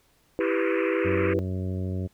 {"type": "chord", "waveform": "sine", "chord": "E minor", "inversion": "none", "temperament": "equal", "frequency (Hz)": [329.6, 392, 493.9], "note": ["E4", "G4", "B4"], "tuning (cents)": [0, 0, 0], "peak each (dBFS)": -27, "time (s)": [0.39, 1.39], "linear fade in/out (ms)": 0}
{"type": "band-pass noise", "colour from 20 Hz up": "white", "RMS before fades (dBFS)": -33, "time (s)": [0.4, 1.34], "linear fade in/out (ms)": 10, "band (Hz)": [1000, 2600], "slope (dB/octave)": 96}
{"type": "harmonic tone", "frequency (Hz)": 93, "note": "F#2", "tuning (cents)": 9, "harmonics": [1, 2, 3, 4, 5, 6, 7], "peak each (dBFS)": [-28, -33, -38, -39, -44, -44, -49], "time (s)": [1.04, 2.08], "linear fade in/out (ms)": 20}
{"effects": ["pink hiss -64 dBFS RMS until 2.13 s"]}